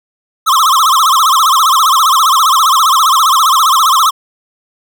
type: tone with vibrato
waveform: square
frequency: 1169 Hz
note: D6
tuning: 8 cents flat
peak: -7 dBFS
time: 0.46-4.11 s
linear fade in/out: 20 ms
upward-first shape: sine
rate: 15 Hz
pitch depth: 220 cents each way
effects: none